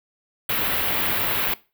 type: band-stop noise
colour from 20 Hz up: white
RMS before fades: -23 dBFS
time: 0.49-1.54 s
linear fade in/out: 5 ms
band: 3400 to 14000 Hz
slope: 24 dB/octave
effects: noise-tail reverb RT60 0.3 s tail -20 dB re dry